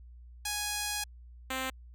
5% pulse tone pair in turn, 831 / 261.7 Hz, G#5 / C4, +1 / 0 cents, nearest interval octave + minor sixth, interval 2001 cents, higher first, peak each -20 / -21 dBFS, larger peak first, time 0.45-1.04 / 1.5-1.7 s, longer first, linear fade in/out 5 ms, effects added 60 Hz sine -48 dBFS peak until 1.94 s

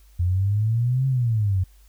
sine exponential two-way sweep, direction up then down, 86.1 to 135.2 to 90.4 Hz, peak -18 dBFS, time 0.19-1.64 s, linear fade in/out 10 ms, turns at 1.07 s, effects added 50 Hz sine -49 dBFS peak until 1.88 s + white hiss -61 dBFS RMS until 1.88 s

